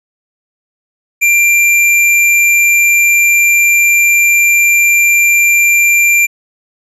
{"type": "tone", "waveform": "square", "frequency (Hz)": 2372, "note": "D7", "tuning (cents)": 17, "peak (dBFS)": -7, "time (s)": [1.21, 6.27], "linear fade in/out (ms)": 20, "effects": ["resampled to 32000 Hz"]}